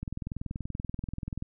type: click train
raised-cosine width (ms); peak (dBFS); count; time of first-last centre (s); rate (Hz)
5; -22; 30; 0.03-1.424; 20.8
effects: none